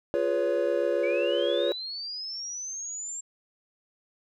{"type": "chord", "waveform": "triangle", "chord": "C# dominant seventh", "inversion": "first", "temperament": "equal with one note detuned", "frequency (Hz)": [349.2, 415.3, 493.9, 561.5], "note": ["E#4", "G#4", "B4", "C#5"], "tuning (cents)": [0, 0, 0, 22], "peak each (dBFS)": [-28, -30, -27, -25], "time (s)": [0.14, 1.72], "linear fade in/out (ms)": 0}
{"type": "linear sweep", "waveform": "sine", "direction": "up", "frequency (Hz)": [2232, 7470], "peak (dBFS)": -33, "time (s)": [1.03, 3.21], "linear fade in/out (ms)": 10}
{"effects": []}